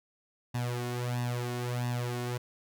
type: tone with flanger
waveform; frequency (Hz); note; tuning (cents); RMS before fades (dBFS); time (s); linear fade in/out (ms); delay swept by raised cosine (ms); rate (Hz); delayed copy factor
sawtooth; 122.1; B2; -19; -33; 0.54-2.38; 10; 1.1 to 2.8; 1.5; +0.8
effects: none